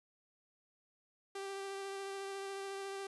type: tone with vibrato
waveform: sawtooth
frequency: 392 Hz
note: G4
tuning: in tune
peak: -37 dBFS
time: 1.35-3.07 s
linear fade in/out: 5 ms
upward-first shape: triangle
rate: 14 Hz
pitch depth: 16 cents each way
effects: resampled to 24000 Hz + 11-bit